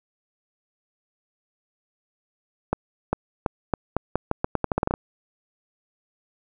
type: accelerating click train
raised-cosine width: 1 ms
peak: -7 dBFS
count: 16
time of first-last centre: 2.73-4.939 s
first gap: 400 ms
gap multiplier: 0.83
effects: none